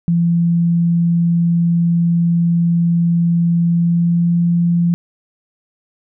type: tone with pitch glide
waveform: sine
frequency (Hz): 170 to 171.68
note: F3 to F3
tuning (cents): -46 to -29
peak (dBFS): -11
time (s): 0.08-4.94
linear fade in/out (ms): 0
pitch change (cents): +17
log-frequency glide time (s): 3.65-4.4
effects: none